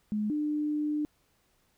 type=tone pair in turn; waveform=sine; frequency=211.1 / 299.4 Hz; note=G#3 / D4; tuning=+29 / +33 cents; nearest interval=tritone; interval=604 cents; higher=second; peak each=-27 dBFS; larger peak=neither; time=0.12-0.3 / 0.3-1.05 s; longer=second; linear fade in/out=0 ms; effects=pink hiss -70 dBFS RMS until 1.77 s